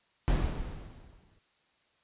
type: noise with exponential decay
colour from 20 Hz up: brown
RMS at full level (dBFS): -25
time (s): 0.28-1.39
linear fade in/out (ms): 0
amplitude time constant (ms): 240
effects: white hiss -70 dBFS RMS until 2.03 s + resampled to 8000 Hz